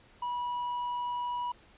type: tone with hard clipping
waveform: triangle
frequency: 974 Hz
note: B5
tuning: 24 cents flat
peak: -32 dBFS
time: 0.22-1.52 s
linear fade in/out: 5 ms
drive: 6 dB
effects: pink hiss -59 dBFS RMS until 1.77 s + resampled to 8000 Hz